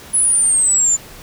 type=exponential sweep; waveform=sine; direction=down; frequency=10340 to 7040 Hz; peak=-11 dBFS; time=0.13-0.97 s; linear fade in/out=20 ms; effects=pink hiss -38 dBFS RMS until 1.22 s